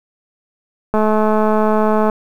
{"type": "click train", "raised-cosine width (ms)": 1, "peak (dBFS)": -3, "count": 250, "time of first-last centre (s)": [0.94, 2.098], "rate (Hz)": 215, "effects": ["7-bit"]}